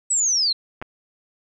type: linear sweep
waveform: sine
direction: down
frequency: 8030 to 4031 Hz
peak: -17 dBFS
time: 0.1-0.53 s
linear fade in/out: 10 ms
type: clicks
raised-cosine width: 0.5 ms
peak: -19 / -17 dBFS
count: 2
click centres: 0.816 / 0.824 s
effects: none